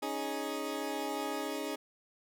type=chord; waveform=20% pulse; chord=C# suspended second; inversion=none; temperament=equal; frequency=277.2 / 311.1 / 415.3 Hz; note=C#4 / D#4 / G#4; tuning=0 / 0 / 0 cents; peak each=-34 dBFS; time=0.02-1.76 s; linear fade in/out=10 ms; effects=none